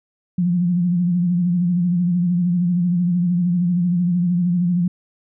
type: tone with vibrato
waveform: sine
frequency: 176.1 Hz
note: F3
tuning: 15 cents sharp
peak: -15 dBFS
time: 0.38-4.88 s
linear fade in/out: 5 ms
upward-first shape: sine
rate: 13 Hz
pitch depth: 58 cents each way
effects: none